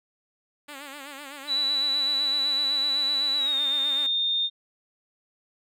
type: tone with vibrato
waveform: 5% pulse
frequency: 281.6 Hz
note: C#4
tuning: 27 cents sharp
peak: -27 dBFS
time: 0.68-4.07 s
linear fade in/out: 10 ms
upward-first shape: sine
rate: 7.9 Hz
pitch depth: 92 cents each way
type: tone with pitch glide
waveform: sine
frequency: 3951 to 3644 Hz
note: B7 to A#7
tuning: 0 to -40 cents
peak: -22 dBFS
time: 1.47-4.5 s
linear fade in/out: 50 ms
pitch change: -140 cents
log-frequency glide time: 3.36-3.6 s
effects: none